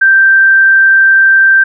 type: tone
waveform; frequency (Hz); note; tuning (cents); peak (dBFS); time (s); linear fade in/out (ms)
sine; 1568; G6; 0; -3; 0.01-1.64; 10
effects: none

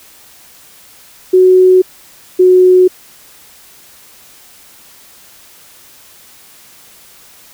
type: tone pair in turn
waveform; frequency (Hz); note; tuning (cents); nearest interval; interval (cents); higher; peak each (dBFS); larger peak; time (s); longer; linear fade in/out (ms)
sine; 370 / 367; F#4 / F#4; 0 / -14; unison; 14; first; -3; neither; 1.33-1.82 / 2.39-2.88; neither; 10
effects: white hiss -41 dBFS RMS until 7.53 s

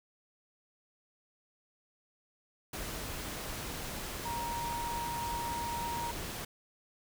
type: tone in noise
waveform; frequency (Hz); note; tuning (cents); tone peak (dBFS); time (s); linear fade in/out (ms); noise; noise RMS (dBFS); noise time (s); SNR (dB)
sine; 941; A#5; +16; -35; 4.25-6.11; 5; pink; -40; 2.73-6.45; +2
effects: none

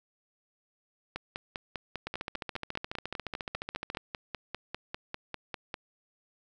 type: two click trains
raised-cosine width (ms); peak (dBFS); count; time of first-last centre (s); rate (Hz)
0.3; -19 / -19; 24 / 28; 1.16-5.742 / 2.07-3.971; 5.02 / 14.2
effects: none

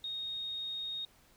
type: tone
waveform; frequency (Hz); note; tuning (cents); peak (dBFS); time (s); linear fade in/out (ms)
sine; 3723; A#7; -3; -36; 0.04-1.05; 2
effects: pink hiss -64 dBFS RMS until 1.36 s

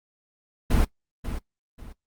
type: noise with echo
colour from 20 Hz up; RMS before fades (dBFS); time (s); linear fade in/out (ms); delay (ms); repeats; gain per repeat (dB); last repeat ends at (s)
brown; -19; 0.7-0.85; 10; 540; 2; -11; 1.93
effects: noise-tail reverb RT60 0.1 s tail -17 dB re dry + Opus 32 kbps

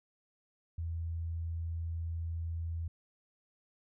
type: tone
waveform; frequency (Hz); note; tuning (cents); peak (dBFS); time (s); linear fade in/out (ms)
sine; 83; E2; +12; -34; 0.78-2.88; 5
effects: none

